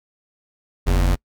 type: tone pair together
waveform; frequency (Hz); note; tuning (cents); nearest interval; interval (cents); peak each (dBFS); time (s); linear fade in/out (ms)
square; 45.89 / 82.1; F#1 / E2; -14 / -6; minor seventh; 1008; -16 / -24; 0.86-1.16; 20
effects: noise-tail reverb RT60 0.1 s tail -26 dB re dry